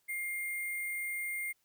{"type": "tone with sample-and-hold", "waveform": "sine", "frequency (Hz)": 2117, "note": "C7", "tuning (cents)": 20, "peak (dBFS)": -34, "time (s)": [0.08, 1.53], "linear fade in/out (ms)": 20, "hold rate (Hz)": 11025, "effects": ["white hiss -75 dBFS RMS until 1.64 s"]}